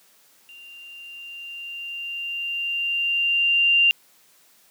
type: tone with level ramp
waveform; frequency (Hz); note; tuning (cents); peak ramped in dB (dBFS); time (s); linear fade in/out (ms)
sine; 2784; F7; -6; -42 to -13; 0.49-3.91; 0
effects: white hiss -57 dBFS RMS until 4.7 s + high-pass 150 Hz 12 dB/octave